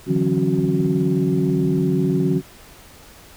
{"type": "tone cluster", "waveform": "sine", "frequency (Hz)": [147.4, 166.1, 185.1, 272.5, 369.1], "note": ["D3", "E3", "F#3", "C#4", "F#4"], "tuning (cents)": [7, 13, 1, -29, -4], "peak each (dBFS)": -22, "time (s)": [0.06, 2.42], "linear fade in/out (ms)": 50, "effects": ["tanh soft clip ceiling -7 dBFS", "pink hiss -45 dBFS RMS until 3.36 s"]}